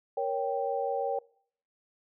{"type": "chord", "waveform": "sine", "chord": "G diminished", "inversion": "first", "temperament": "equal with one note detuned", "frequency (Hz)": [468.6, 554.4, 784], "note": ["Bb4", "Db5", "G5"], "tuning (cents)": [9, 0, 0], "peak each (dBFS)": -32, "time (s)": [0.17, 1.19], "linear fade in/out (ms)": 5, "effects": ["noise-tail reverb RT60 0.6 s tail -24 dB re dry"]}